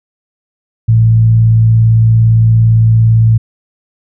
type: tone with frequency modulation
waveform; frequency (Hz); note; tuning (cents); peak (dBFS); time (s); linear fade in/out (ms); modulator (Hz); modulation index
sine; 112.4; A2; +37; -4; 0.88-3.38; 10; 57.6; 0.26
effects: none